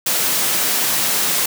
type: high-pass noise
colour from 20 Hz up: white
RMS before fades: -18 dBFS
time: 0.06-1.46 s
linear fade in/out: 5 ms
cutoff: 120 Hz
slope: 96 dB/octave
effects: none